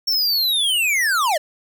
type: linear sweep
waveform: square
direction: down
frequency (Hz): 5500 to 564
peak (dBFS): -17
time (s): 0.07-1.38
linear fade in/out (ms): 10
effects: none